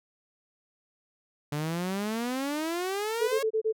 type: exponential sweep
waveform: sawtooth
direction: up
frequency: 144.2 to 554.4 Hz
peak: -25 dBFS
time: 1.52-3.43 s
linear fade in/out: 5 ms
type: tone bursts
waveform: sine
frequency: 439.7 Hz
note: A4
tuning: 1 cent flat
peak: -23 dBFS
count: 5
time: 3.2-3.727 s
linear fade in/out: 20 ms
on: 83 ms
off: 28 ms
effects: none